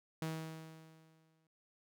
sawtooth tone with exponential decay, 160 Hz, D#3, 49 cents sharp, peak -32 dBFS, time 0.22-1.47 s, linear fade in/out 2 ms, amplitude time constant 270 ms, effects none

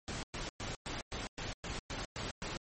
pink noise bursts, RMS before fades -40 dBFS, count 10, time 0.08-2.57 s, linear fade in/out 0 ms, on 150 ms, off 110 ms, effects MP3 32 kbps

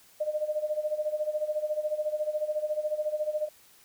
sine tone with tremolo, 608 Hz, D#5, 40 cents flat, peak -24 dBFS, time 0.2-3.49 s, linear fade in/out 10 ms, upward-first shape sine, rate 14 Hz, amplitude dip 80%, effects white hiss -58 dBFS RMS until 3.84 s

